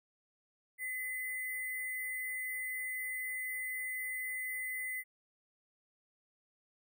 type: tone with sample-and-hold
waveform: sine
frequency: 2027 Hz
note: B6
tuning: 45 cents sharp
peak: -36 dBFS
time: 0.78-5.04 s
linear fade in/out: 50 ms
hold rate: 11025 Hz
effects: none